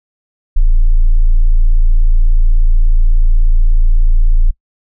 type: tone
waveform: sine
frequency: 28.23 Hz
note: A0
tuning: 45 cents sharp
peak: -3 dBFS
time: 0.56-4.51 s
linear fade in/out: 10 ms
effects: noise-tail reverb RT60 0.1 s tail -24 dB re dry + tanh soft clip ceiling -2 dBFS